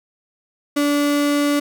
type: tone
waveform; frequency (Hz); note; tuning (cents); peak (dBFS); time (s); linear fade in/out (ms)
35% pulse; 289.3; D4; -26; -14; 0.76-1.6; 10
effects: none